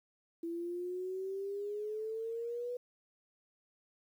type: exponential sweep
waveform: sine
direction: up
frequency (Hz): 333 to 493.9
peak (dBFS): -36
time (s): 0.43-2.77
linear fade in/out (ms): 5
effects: 11-bit